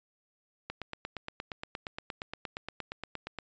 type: click train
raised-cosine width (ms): 0.3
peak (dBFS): -21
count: 24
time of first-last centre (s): 0.7-3.387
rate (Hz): 8.56
effects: resampled to 16000 Hz